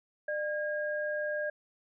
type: tone pair together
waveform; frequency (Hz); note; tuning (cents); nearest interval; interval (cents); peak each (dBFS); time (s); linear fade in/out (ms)
sine; 600.2 / 1627; D5 / G#6; +38 / -36; octave + perfect fourth; 1726; -32 / -35; 0.28-1.5; 5
effects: none